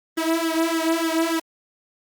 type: tone with flanger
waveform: sawtooth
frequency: 327.2 Hz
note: E4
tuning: 13 cents flat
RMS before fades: -22 dBFS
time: 0.17-1.4 s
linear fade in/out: 10 ms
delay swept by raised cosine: 0.58 to 2.98 ms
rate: 3.4 Hz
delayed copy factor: +0.95
effects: Opus 24 kbps